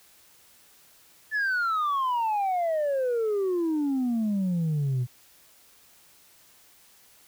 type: exponential sweep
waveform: sine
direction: down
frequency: 1760 to 120.1 Hz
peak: -21 dBFS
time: 1.31-5.07 s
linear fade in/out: 50 ms
effects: tanh soft clip ceiling -22 dBFS + white hiss -57 dBFS RMS until 7.27 s